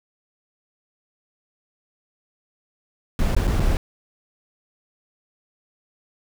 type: noise with dropouts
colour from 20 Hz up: brown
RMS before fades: -19 dBFS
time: 3.19-3.77 s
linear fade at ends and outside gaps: 1 ms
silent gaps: 3.35-3.365 / 3.471-3.476 / 3.597-3.602 s
effects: none